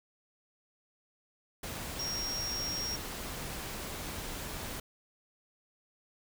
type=tone in noise; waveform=sine; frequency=5588 Hz; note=F8; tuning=in tune; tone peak=-34 dBFS; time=1.99-2.96 s; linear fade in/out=5 ms; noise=pink; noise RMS=-40 dBFS; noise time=1.63-4.8 s; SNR=+3 dB; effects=none